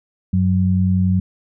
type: tone pair together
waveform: sine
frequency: 94.28 / 185.1 Hz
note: F#2 / F#3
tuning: +33 / +1 cents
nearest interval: octave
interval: 1168 cents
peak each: -16 dBFS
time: 0.33-1.2 s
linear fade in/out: 5 ms
effects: none